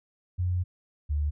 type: tone pair in turn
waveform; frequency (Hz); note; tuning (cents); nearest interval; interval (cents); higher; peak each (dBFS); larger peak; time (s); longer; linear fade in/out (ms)
sine; 90.1 / 73.88; F#2 / D2; -45 / +11; minor third; 344; first; -24; neither; 0.38-0.64 / 1.09-1.31; first; 20
effects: none